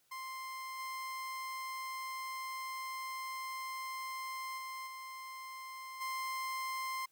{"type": "tone with level steps", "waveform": "30% pulse", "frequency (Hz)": 1048, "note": "C6", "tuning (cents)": 2, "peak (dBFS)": [-39, -37, -39, -42, -34], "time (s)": [0.11, 7.06], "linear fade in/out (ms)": 10, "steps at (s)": [0.78, 4.57, 4.86, 6], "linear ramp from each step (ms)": 20, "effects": ["white hiss -73 dBFS RMS until 7.11 s"]}